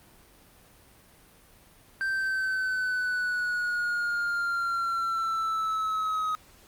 triangle linear sweep, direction down, 1568 to 1260 Hz, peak -24 dBFS, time 2.01-6.35 s, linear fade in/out 0 ms, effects pink hiss -56 dBFS RMS until 6.67 s + Opus 32 kbps

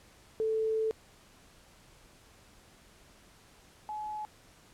sine tone pair in turn, 440.5 / 851 Hz, A4 / G#5, +2 / +42 cents, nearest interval major seventh, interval 1140 cents, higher second, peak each -27 / -35 dBFS, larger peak first, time 0.4-0.91 / 3.89-4.25 s, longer first, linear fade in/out 0 ms, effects pink hiss -59 dBFS RMS until 4.73 s + low-pass 11000 Hz 12 dB/octave

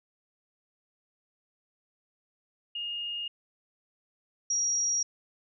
sine tone pair in turn, 2844 / 5688 Hz, F7 / F8, +31 / +31 cents, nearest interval octave, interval 1200 cents, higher second, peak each -32 / -25 dBFS, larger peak second, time 2.75-3.28 / 4.5-5.03 s, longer neither, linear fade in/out 5 ms, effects none

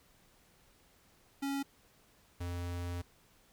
square tone pair in turn, 277.2 / 87.62 Hz, C#4 / F2, 0 / +6 cents, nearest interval octave + minor sixth, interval 1994 cents, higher first, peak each -34 / -37 dBFS, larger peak first, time 1.42-1.63 / 2.4-3.02 s, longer second, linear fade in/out 10 ms, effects pink hiss -66 dBFS RMS until 3.52 s

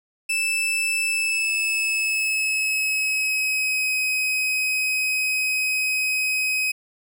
40% pulse tone with pitch glide, 2637 to 2527 Hz, E7 to D#7, 0 to +26 cents, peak -20 dBFS, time 0.29-6.72 s, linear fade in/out 10 ms, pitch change -74 cents, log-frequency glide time 1.04-3.94 s, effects none

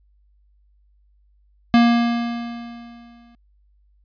square tone with exponential decay, 235.7 Hz, A#3, 19 cents sharp, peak -10 dBFS, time 1.74-3.35 s, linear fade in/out 0 ms, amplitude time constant 350 ms, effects added 50 Hz sine -55 dBFS peak until 4.04 s + resampled to 11025 Hz

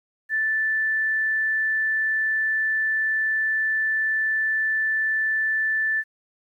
sine tone, 1759 Hz, A6, 1 cent flat, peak -20 dBFS, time 0.29-6.04 s, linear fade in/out 50 ms, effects 10-bit

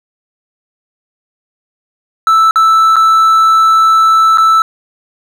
triangle tone with dropouts, 1318.5 Hz, E6, in tune, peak -3 dBFS, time 2.27-4.62 s, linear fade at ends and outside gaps 1 ms, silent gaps 2.51-2.558 / 2.958-2.965 / 4.374-4.382 s, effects none

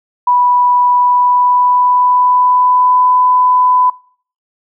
sine tone with pitch glide, 984 to 1001.2 Hz, B5 to B5, -7 to +23 cents, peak -7 dBFS, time 0.27-3.9 s, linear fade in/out 5 ms, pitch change +30 cents, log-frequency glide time 0.93-3.1 s, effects noise-tail reverb RT60 0.5 s tail -23 dB re dry

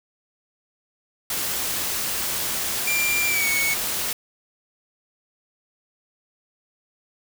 white noise, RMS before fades -26 dBFS, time 1.3-4.13 s, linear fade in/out 2 ms
45% pulse tone with pitch glide, 2376 to 2217 Hz, D7 to C#7, +20 to 0 cents, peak -21 dBFS, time 2.87-3.74 s, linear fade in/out 5 ms, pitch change -120 cents, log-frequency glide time 3.26-3.49 s
effects none

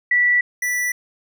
sine / square tone pair in turn, 1958 / 1967.1 Hz, B6 / B6, -15 / -7 cents, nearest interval unison, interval 8 cents, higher second, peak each -13 / -20 dBFS, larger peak first, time 0.11-0.41 / 0.62-0.92 s, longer neither, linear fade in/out 5 ms, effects none

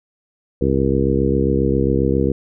harmonic tone with a mistuned harmonic, 67.4 Hz, C#2, 48 cents flat, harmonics 1 / 2 / 3 / 4 / 5 / 6 / 7, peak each -22 / -22 / -22 / -22 / -22 / -22 / -22 dBFS, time 0.61-2.32 s, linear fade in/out 5 ms, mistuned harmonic 1, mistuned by +16 cents, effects none

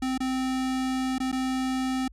square tone with dropouts, 260 Hz, C4, 11 cents flat, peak -26 dBFS, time 0.02-2.08 s, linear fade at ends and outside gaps 5 ms, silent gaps 0.178-0.203 / 1.183-1.201 / 1.317-1.326 s, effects added 50 Hz sine -47 dBFS peak until 2.12 s + low-pass 10000 Hz 12 dB/octave

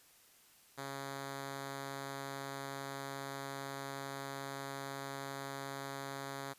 5% pulse tone, 137.6 Hz, C#3, 12 cents flat, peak -30 dBFS, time 0.77-6.54 s, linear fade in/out 20 ms, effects white hiss -64 dBFS RMS until 6.58 s + resampled to 32000 Hz

